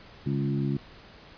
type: harmonic tone with a mistuned harmonic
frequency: 69.3 Hz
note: C#2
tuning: in tune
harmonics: 2 / 3 / 4 / 5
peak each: -27 / -31 / -33 / -35 dBFS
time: 0.26-0.77 s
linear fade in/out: 5 ms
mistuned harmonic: 2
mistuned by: +27 cents
effects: pink hiss -50 dBFS RMS until 1.37 s + resampled to 11025 Hz